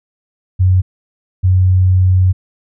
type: tone pair in turn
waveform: sine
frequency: 92.5 / 92.5 Hz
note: F#2 / F#2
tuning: 0 / 0 cents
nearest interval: unison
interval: 0 cents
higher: neither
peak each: -7 dBFS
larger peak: neither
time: 0.59-0.82 / 1.43-2.33 s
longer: second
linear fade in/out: 20 ms
effects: none